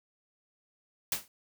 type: noise with exponential decay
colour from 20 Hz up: white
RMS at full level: -26 dBFS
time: 1.12-1.28 s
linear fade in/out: 2 ms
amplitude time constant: 33 ms
effects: none